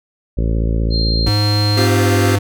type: harmonic tone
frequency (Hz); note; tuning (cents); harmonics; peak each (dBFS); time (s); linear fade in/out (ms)
55.9; A1; +28; 1 / 2 / 3 / 4 / 5 / 6 / 7 / 8 / 9 / 10; -15 / -21 / -25 / -27 / -29 / -31 / -32 / -33 / -34 / -35; 0.37-1.3; 10
type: tone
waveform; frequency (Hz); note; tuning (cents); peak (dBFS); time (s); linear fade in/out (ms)
sine; 4186; C8; 0; -19; 0.9-1.89; 50
type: tone with pitch glide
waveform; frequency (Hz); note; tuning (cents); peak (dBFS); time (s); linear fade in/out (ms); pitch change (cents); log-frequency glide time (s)
square; 103.83 to 100.82; G#2 to G2; 0 to +49; -14; 1.26-2.39; 10; -51; 1.75-2.16
type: chord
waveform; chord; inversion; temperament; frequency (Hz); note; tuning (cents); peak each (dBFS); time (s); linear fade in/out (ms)
sawtooth; C suspended fourth; none; just; 261.6 / 348.8 / 392.4; C4 / F4 / G4; 0 / -2 / +2; -15; 1.77-2.36; 5
effects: none